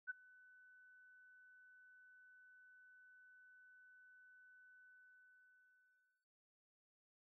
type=tone with ADSR envelope; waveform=sine; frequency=1500 Hz; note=F#6; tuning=23 cents sharp; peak=-39 dBFS; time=0.07-6.27 s; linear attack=32 ms; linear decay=17 ms; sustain=-24 dB; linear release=1400 ms; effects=none